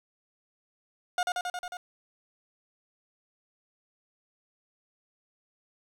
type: tone with echo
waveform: 30% pulse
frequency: 718 Hz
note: F5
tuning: 48 cents sharp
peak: -22 dBFS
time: 1.18-1.23 s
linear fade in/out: 2 ms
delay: 90 ms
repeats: 6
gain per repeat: -2 dB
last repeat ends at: 1.77 s
effects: low-pass 9000 Hz 12 dB/octave + 9-bit